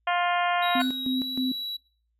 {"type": "harmonic tone", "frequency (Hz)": 351.8, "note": "F4", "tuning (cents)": 13, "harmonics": [2, 3, 4, 5, 6, 7, 8, 9], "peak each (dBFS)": [-25, -29, -31, -33, -35, -36, -37, -38], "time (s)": [0.07, 0.82], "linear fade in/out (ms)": 5}
{"type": "tone with pitch glide", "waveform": "triangle", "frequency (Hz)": [3825, 3912], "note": ["A#7", "B7"], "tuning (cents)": [44, -17], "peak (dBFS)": -29, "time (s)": [0.62, 1.77], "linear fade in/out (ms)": 10, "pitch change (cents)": 39, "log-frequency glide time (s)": [1.12, 1.21]}
{"type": "tone with tremolo", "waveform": "sine", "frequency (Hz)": 257.4, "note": "C4", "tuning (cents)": -28, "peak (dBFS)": -24, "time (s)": [0.75, 1.52], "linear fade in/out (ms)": 5, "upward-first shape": "square", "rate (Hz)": 3.2, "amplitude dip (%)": 75}
{"type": "tone with exponential decay", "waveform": "square", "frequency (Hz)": 1488, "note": "F#6", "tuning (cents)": 9, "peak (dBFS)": -31, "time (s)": [0.8, 1.07], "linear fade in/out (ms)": 5, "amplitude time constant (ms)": 58}
{"effects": ["noise-tail reverb RT60 0.4 s tail -21 dB re dry", "added 57 Hz sine -70 dBFS peak until 2.19 s"]}